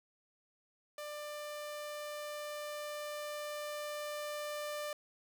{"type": "tone with level ramp", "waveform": "sawtooth", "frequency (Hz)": 594, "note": "D5", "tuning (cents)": 20, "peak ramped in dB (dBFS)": [-38, -34], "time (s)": [0.98, 4.93], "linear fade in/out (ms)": 2, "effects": []}